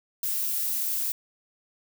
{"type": "noise", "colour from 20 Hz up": "violet", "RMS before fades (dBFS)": -28, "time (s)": [0.23, 1.12], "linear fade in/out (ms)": 2, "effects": []}